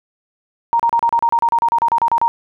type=tone bursts; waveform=sine; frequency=932.3 Hz; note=A#5; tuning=in tune; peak=-11 dBFS; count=16; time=0.73-2.28 s; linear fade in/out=0 ms; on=65 ms; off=34 ms; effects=none